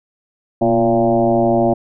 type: tone with frequency modulation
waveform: sine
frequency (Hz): 461.1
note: A#4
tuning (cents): -19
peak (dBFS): -11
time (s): 0.61-1.74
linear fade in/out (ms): 10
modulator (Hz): 112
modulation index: 2.6
effects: none